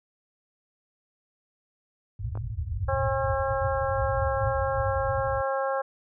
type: low-pass noise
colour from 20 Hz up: white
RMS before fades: -29 dBFS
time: 2.19-5.41 s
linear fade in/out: 5 ms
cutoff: 120 Hz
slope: 96 dB/octave
type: clicks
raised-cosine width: 1 ms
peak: -26 dBFS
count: 2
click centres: 2.354 / 2.374 s
type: harmonic tone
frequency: 269.8 Hz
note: C#4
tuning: 47 cents flat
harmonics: 2 / 3 / 4 / 5 / 6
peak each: -27 / -31 / -33 / -35 / -37 dBFS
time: 2.88-5.82 s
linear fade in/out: 10 ms
effects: high-pass 60 Hz 12 dB/octave